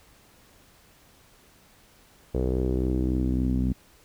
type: tone with low-pass filter sweep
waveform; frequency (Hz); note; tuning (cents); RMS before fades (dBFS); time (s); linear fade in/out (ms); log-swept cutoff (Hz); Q
sawtooth; 63.6; C2; -48; -25; 2.34-3.73; 10; 460 to 230; 3.8
effects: pink hiss -57 dBFS RMS until 4.04 s